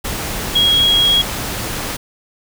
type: tone in noise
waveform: sine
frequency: 3299 Hz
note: G#7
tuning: 12 cents flat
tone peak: -10 dBFS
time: 0.55-1.22 s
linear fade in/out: 10 ms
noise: pink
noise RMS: -23 dBFS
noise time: 0.04-1.97 s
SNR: +10 dB
effects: none